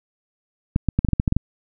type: clicks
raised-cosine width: 5 ms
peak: -5 dBFS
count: 10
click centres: 0.761 / 0.887 / 0.99 / 1.048 / 1.087 / 1.133 / 1.199 / 1.278 / 1.324 / 1.366 s
effects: none